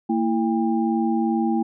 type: tone cluster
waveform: sine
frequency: 227.9 / 330.3 / 801 Hz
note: A#3 / E4 / G5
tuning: -39 / +4 / +37 cents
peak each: -21 / -23 / -27 dBFS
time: 0.09-1.63 s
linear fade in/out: 10 ms
effects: none